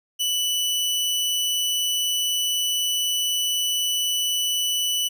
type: tone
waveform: sawtooth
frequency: 2972 Hz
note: F#7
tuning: 7 cents sharp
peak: -18 dBFS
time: 0.19-5.09 s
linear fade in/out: 20 ms
effects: none